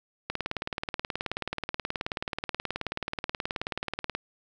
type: click train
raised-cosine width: 0.3 ms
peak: -14 dBFS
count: 73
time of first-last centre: 0.3-4.15 s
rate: 18.7 Hz
effects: none